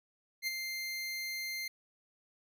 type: tone with ADSR envelope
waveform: 25% pulse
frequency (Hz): 2100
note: C7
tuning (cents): +6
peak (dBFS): -27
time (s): 0.42-1.68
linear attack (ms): 52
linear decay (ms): 21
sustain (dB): -6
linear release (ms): 5
effects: none